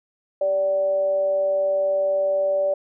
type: tone with frequency modulation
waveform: sine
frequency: 580 Hz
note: D5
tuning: 22 cents flat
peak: -18 dBFS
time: 0.41-2.74 s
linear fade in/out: 5 ms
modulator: 188 Hz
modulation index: 0.25
effects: none